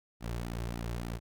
sawtooth tone with flanger, 58.27 Hz, A#1, in tune, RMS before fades -37 dBFS, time 0.2-1.2 s, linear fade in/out 50 ms, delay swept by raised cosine 1.8 to 4.2 ms, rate 3.5 Hz, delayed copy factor -0.75, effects none

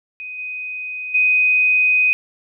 sine tone with level steps, 2502 Hz, D#7, 9 cents sharp, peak -28 / -25 / -12 dBFS, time 0.2-2.13 s, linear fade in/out 0 ms, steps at 0.38 / 1.14 s, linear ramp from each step 10 ms, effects none

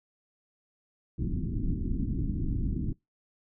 pink low-pass noise, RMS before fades -30 dBFS, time 1.18-2.93 s, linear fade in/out 10 ms, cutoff 320 Hz, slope 48 dB/octave, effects noise-tail reverb RT60 0.2 s tail -24 dB re dry

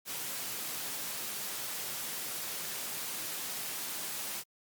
white high-pass noise, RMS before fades -38 dBFS, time 0.05-4.44 s, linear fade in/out 50 ms, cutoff 110 Hz, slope 48 dB/octave, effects Opus 48 kbps

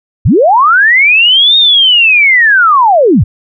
sine linear two-way sweep, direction up then down, 63.5 to 3729 to 63.5 Hz, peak -3 dBFS, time 0.25-3.24 s, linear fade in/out 10 ms, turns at 1.57 s, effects none

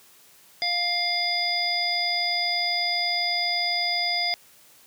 harmonic tone, 702 Hz, F5, 9 cents sharp, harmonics 1 / 3 / 5 / 7, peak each -30 / -28 / -32 / -25 dBFS, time 0.62-4.34 s, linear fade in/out 0 ms, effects white hiss -54 dBFS RMS until 4.86 s + high-pass 80 Hz 12 dB/octave

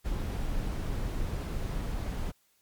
brown noise, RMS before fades -32 dBFS, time 0.04-2.32 s, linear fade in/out 20 ms, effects white hiss -69 dBFS RMS until 2.61 s + MP3 96 kbps

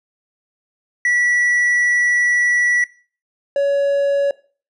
triangle tone pair in turn, 1948 / 562 Hz, B6 / C#5, -24 / +24 cents, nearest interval octave + minor seventh, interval 2152 cents, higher first, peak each -12 / -12 dBFS, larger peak neither, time 1.05-2.84 / 3.56-4.31 s, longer first, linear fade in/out 2 ms, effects noise-tail reverb RT60 0.4 s tail -20 dB re dry + resampled to 24000 Hz

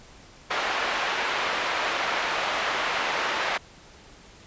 pink band-pass noise, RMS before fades -27 dBFS, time 0.5-3.58 s, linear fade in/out 10 ms, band 740 to 2800 Hz, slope 12 dB/octave, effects pink hiss -50 dBFS RMS until 4.46 s + resampled to 16000 Hz

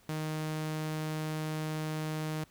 sawtooth tone, 155.56 Hz, D#3, in tune, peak -29 dBFS, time 0.09-2.44 s, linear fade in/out 2 ms, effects pink hiss -63 dBFS RMS until 2.5 s

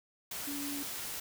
sine tone in noise, 284.7 Hz, C#4, 46 cents sharp, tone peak -38 dBFS, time 0.47-0.83 s, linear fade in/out 5 ms, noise white, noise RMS -40 dBFS, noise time 0.31-1.2 s, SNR -1 dB, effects none

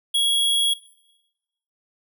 square tone, 3322 Hz, G#7, in tune, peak -18 dBFS, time 0.14-0.74 s, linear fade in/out 10 ms, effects noise-tail reverb RT60 1.0 s tail -19 dB re dry

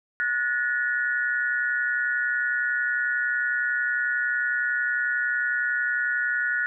sine tone cluster, 1457 / 1743 / 1874 Hz, F#6 / A6 / A#6, -27 / -17 / +9 cents, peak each -24 / -28 / -33 dBFS, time 0.2-6.66 s, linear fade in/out 0 ms, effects none

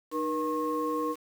sine tone cluster, 306.4 / 478.7 / 1081 Hz, D#4 / A#4 / C#6, -27 / +46 / -44 cents, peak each -31 dBFS, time 0.11-1.16 s, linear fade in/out 50 ms, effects tanh soft clip ceiling -19 dBFS + 8-bit

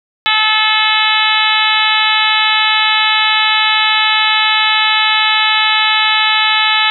harmonic tone, 433.1 Hz, A4, 27 cents flat, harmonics 2 / 3 / 4 / 5 / 6 / 7 / 8 / 9, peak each -18 / -18 / -18 / -18 / -18 / -18 / -18 / -18 dBFS, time 0.26-6.9 s, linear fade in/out 0 ms, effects none

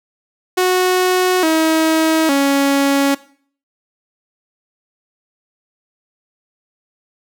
sawtooth tone with pitch steps, 367.1 / 319.6 / 278.2 Hz, F#4 / D#4 / C#4, -14 / +47 / +6 cents, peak -8 dBFS, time 0.57-3.15 s, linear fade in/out 10 ms, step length 860 ms, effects noise-tail reverb RT60 0.5 s tail -19 dB re dry

